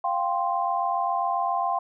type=chord; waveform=sine; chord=F suspended second; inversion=none; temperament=just; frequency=698.5 / 785.8 / 1047.7 Hz; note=F5 / G5 / C6; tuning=0 / +4 / +2 cents; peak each=-27 dBFS; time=0.04-1.79 s; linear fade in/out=5 ms; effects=none